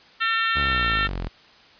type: harmonic tone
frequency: 451.3 Hz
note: A4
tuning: 44 cents sharp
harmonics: 3 / 4 / 5 / 6 / 7 / 8 / 9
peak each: -24 / -24 / -35 / -29 / -32 / -33 / -36 dBFS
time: 0.2-1.08 s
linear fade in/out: 20 ms
type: exponential sweep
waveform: sawtooth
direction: down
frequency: 74 to 40.94 Hz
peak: -23 dBFS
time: 0.55-1.29 s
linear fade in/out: 20 ms
effects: white hiss -51 dBFS RMS until 1.79 s + resampled to 11025 Hz